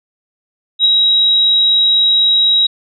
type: tone with ADSR envelope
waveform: sine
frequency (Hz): 3836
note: A#7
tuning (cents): +49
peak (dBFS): -5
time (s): 0.79-2.67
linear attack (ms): 58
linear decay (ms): 14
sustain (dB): -3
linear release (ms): 8
effects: none